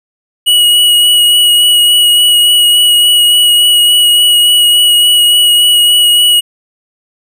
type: tone with vibrato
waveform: square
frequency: 2914 Hz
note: F#7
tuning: 27 cents flat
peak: -5 dBFS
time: 0.46-6.41 s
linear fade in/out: 20 ms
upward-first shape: sine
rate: 3.5 Hz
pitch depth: 14 cents each way
effects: none